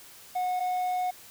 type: tone pair in turn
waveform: triangle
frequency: 730 / 730 Hz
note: F#5 / F#5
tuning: -24 / -24 cents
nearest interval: unison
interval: 0 cents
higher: neither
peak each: -24 dBFS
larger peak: neither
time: 0.35-0.6 / 0.6-1.11 s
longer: second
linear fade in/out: 10 ms
effects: white hiss -50 dBFS RMS until 1.3 s